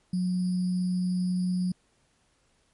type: tone with sample-and-hold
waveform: sine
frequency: 181.6 Hz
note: F#3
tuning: 32 cents flat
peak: -24 dBFS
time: 0.13-1.72 s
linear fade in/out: 5 ms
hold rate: 4900 Hz
effects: pink hiss -68 dBFS RMS until 2.73 s + MP3 48 kbps